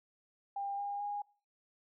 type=tone with pitch steps; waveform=sine; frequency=799 / 809.2 / 819.6 Hz; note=G5 / G#5 / G#5; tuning=+33 / -45 / -23 cents; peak=-35 dBFS; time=0.56-1.22 s; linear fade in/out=5 ms; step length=220 ms; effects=noise-tail reverb RT60 0.4 s tail -24 dB re dry